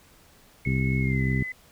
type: tone with pitch glide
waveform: sine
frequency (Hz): 2187 to 2017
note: C#7 to B6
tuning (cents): -24 to +36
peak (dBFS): -31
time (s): 0.65-1.52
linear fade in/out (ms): 2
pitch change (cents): -140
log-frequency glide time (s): 1-1.23
type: harmonic tone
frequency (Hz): 65.5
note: C2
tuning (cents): +2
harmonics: 1 / 2 / 3 / 4 / 5 / 6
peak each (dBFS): -30 / -24 / -29 / -32 / -41 / -37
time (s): 0.66-1.43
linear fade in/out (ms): 5
effects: pink hiss -56 dBFS RMS until 1.71 s